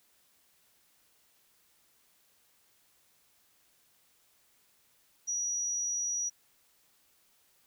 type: tone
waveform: sine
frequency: 5810 Hz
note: F#8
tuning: 32 cents flat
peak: -30 dBFS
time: 5.27-6.3 s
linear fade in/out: 20 ms
effects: white hiss -68 dBFS RMS until 7.66 s